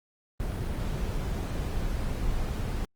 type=noise; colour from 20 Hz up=brown; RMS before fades=-30 dBFS; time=0.4-2.85 s; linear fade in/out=0 ms; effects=Opus 24 kbps